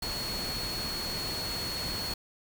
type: tone in noise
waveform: sine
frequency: 4347 Hz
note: C#8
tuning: 35 cents flat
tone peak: -34 dBFS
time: 0.02-2.14 s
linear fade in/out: 5 ms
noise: pink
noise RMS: -37 dBFS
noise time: 0.02-2.14 s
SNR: 0 dB
effects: none